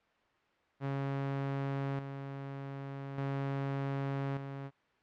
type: tone with tremolo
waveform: sawtooth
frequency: 137.8 Hz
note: C#3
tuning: 10 cents flat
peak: -29 dBFS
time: 0.8-4.71 s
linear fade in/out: 50 ms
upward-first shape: square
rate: 0.42 Hz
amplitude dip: 55%
effects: white hiss -69 dBFS RMS until 5.02 s + low-pass 2000 Hz 12 dB/octave